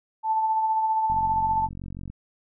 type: tone with tremolo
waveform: sine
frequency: 880 Hz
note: A5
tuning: in tune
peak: -19 dBFS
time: 0.23-1.69 s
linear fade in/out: 50 ms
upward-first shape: sine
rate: 15 Hz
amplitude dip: 35%
type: click train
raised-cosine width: 5 ms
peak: -25 dBFS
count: 47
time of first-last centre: 1.1-2.1 s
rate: 46 Hz
effects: none